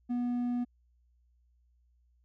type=tone with hard clipping; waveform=sine; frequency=243.6 Hz; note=B3; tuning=24 cents flat; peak=-30 dBFS; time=0.09-0.65 s; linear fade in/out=20 ms; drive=3 dB; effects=added 60 Hz sine -65 dBFS peak until 2.24 s